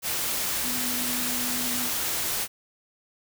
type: tone in noise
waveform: sine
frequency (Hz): 246.9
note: B3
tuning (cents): 0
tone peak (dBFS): -34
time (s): 0.62-1.9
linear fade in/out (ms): 50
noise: white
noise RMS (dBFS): -28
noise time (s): 0.02-2.48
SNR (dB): -9
effects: none